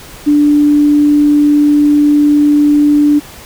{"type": "tone", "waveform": "sine", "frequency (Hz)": 293.7, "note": "D4", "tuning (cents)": 0, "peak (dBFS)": -5, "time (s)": [0.26, 3.2], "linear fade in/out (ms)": 20, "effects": ["pink hiss -33 dBFS RMS until 3.45 s"]}